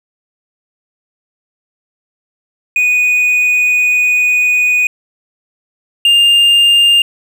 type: tone pair in turn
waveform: triangle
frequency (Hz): 2477 / 2806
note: D#7 / F7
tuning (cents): -8 / +8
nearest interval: major second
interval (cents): 216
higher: second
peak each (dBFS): -7 / -4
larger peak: second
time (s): 2.76-4.87 / 6.05-7.02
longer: first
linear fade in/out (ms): 2
effects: none